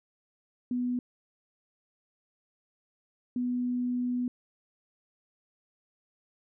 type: tone pair in turn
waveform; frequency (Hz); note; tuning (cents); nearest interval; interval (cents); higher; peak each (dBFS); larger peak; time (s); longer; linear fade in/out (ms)
sine; 246.9 / 246.9; B3 / B3; 0 / 0; unison; 0; neither; -27 / -27; neither; 0.71-0.99 / 3.36-4.28; second; 2
effects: none

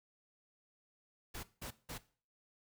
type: noise bursts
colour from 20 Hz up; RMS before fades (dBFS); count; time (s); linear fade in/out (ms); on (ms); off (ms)
pink; -45; 3; 1.34-1.982; 10; 94; 180
effects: noise-tail reverb RT60 0.4 s tail -17 dB re dry

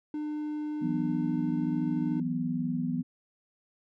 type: tone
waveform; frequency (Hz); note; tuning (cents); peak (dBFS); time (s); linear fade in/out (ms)
triangle; 301; D4; +43; -29; 0.14-2.2; 2
type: chord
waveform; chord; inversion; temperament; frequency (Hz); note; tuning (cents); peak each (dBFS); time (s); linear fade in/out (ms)
sine; E suspended second; none; just; 164.81 / 185.42 / 247.2; E3 / F#3 / B3; 0 / +4 / +2; -33 / -35 / -30; 0.81-3.03; 20
effects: none

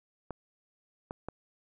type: clicks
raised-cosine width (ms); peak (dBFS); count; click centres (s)
1; -23; 3; 0.307 / 1.109 / 1.286
effects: none

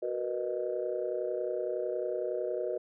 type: chord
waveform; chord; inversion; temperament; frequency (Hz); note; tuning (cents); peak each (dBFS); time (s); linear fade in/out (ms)
sine; B major seventh; second; just; 370.4 / 463 / 493.9 / 617.4; F#4 / A#4 / B4 / D#5; +2 / -12 / 0 / -14; -35 / -38 / -35 / -35; 0.02-2.78; 10
effects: tanh soft clip ceiling -20 dBFS

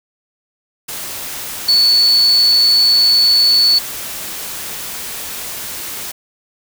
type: tone in noise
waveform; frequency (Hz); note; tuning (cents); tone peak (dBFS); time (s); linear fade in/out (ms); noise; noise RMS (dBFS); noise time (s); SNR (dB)
sine; 4444; C#8; +4; -8; 1.68-3.79; 10; white; -26; 0.88-6.12; +15
effects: none

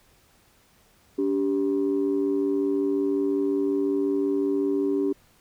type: tone pair together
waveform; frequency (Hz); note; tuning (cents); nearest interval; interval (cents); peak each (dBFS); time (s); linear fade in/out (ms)
sine; 286.5 / 392; D4 / G4; -43 / 0; perfect fourth; 543; -23; 1.18-5.13; 10
effects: tanh soft clip ceiling -16 dBFS + pink hiss -60 dBFS RMS until 5.4 s

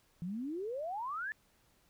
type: exponential sweep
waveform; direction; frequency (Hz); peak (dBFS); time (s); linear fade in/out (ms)
sine; up; 164.81 to 1788; -36; 0.22-1.32; 0
effects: pink hiss -70 dBFS RMS until 1.89 s

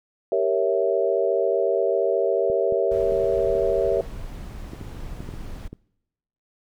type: chord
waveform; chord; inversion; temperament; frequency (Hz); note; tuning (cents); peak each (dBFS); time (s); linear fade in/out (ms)
sine; G diminished seventh; none; equal; 392 / 466.2 / 554.4 / 659.3; G4 / Bb4 / Db5 / Fb5; 0 / 0 / 0 / 0; -24; 0.32-4.01; 2
type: clicks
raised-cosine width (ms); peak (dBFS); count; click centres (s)
3; -23; 10; 2.5 / 2.724 / 3.121 / 3.554 / 4.734 / 4.813 / 5.205 / 5.29 / 5.339 / 5.73
type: noise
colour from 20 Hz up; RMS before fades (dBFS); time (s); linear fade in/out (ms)
brown; -35; 2.91-5.68; 5
effects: noise-tail reverb RT60 0.9 s tail -24 dB re dry

